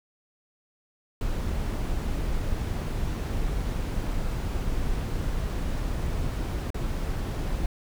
brown noise with dropouts, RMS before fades -28 dBFS, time 1.21-7.66 s, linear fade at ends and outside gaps 1 ms, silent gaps 6.704-6.744 s, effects none

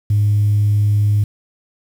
sine tone, 103.83 Hz, G#2, in tune, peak -10 dBFS, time 0.1-1.24 s, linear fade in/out 5 ms, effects tanh soft clip ceiling -8 dBFS + 7-bit

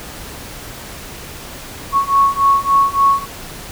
sine beating tone pair, 1104 / 1107.5 Hz, C#6 / C#6, -7 / -2 cents, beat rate 3.5 Hz, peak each -14 / -13 dBFS, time 1.92-3.26 s, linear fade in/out 50 ms, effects pink hiss -32 dBFS RMS until 3.71 s

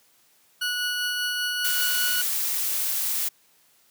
20% pulse tone with tremolo, 1467 Hz, F#6, 15 cents flat, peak -19 dBFS, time 0.61-2.22 s, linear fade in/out 10 ms, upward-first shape triangle, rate 5.1 Hz, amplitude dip 25%
blue noise, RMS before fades -26 dBFS, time 1.64-3.29 s, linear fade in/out 10 ms
effects white hiss -61 dBFS RMS until 3.9 s + high-pass 100 Hz 12 dB/octave

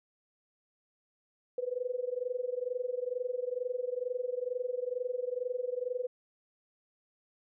sine tone with amplitude modulation, 497.6 Hz, B4, 13 cents sharp, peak -28 dBFS, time 1.58-6.07 s, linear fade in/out 2 ms, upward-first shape sine, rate 22.2 Hz, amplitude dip 90%, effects none

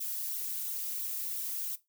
violet noise with flanger, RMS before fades -36 dBFS, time 0-1.76 s, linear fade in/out 10 ms, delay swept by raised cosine 0.41 to 4.41 ms, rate 2.9 Hz, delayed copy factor -0.7, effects noise-tail reverb RT60 0.2 s tail -17 dB re dry

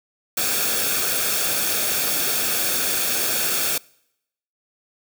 white noise with comb filter, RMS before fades -22 dBFS, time 0.37-3.78 s, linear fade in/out 5 ms, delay 1 ms, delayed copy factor -0.55, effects noise-tail reverb RT60 0.8 s tail -25 dB re dry

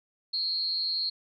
sine tone with amplitude modulation, 4256 Hz, C8, 29 cents sharp, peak -24 dBFS, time 0.33-1.1 s, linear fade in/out 10 ms, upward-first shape sine, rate 259 Hz, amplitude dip 60%, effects none

